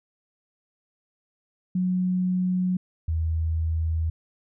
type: tone pair in turn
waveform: sine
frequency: 182.9 / 80.79 Hz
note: F#3 / E2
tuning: -20 / -34 cents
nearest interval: octave + major second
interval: 1414 cents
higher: first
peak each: -21 / -22 dBFS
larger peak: first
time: 1.75-2.77 / 3.08-4.1 s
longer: neither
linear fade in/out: 5 ms
effects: none